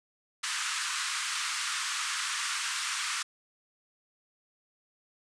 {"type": "band-pass noise", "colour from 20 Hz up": "pink", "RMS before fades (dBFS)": -33, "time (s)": [0.43, 3.23], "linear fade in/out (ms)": 10, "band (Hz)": [1100, 9400], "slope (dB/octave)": 48, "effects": []}